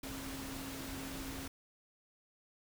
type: tone in noise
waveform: sine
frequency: 269.7 Hz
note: C#4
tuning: 47 cents flat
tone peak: -45 dBFS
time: 0.03-1.48 s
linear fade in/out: 5 ms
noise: pink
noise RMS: -45 dBFS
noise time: 0.03-1.48 s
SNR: -3 dB
effects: none